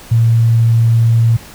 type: tone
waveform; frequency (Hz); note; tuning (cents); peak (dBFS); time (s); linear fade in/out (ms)
sine; 115; A#2; -23; -7; 0.11-1.37; 10
effects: pink hiss -36 dBFS RMS until 1.54 s